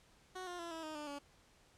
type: tone with pitch steps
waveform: 15% pulse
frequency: 370 / 354.3 / 339.3 / 324.9 / 311.1 / 297.9 / 285.3 Hz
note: F#4 / F4 / F4 / E4 / D#4 / D4 / C#4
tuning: 0 / +25 / -50 / -25 / 0 / +25 / +50 cents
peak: -37 dBFS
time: 0.35-1.19 s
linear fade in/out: 10 ms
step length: 120 ms
effects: pink hiss -67 dBFS RMS until 1.77 s + low-pass 9000 Hz 12 dB/octave